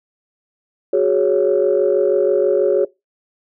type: chord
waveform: sine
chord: F# suspended second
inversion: none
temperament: just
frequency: 370 / 416.2 / 555 Hz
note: F#4 / G#4 / C#5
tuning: 0 / +4 / +2 cents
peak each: -16 dBFS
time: 0.93-2.85 s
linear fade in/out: 5 ms
effects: noise-tail reverb RT60 0.2 s tail -21 dB re dry + tanh soft clip ceiling -5 dBFS